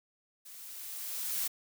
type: noise with level ramp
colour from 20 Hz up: blue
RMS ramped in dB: -50 to -32 dBFS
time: 0.45-1.48 s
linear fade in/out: 10 ms
effects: none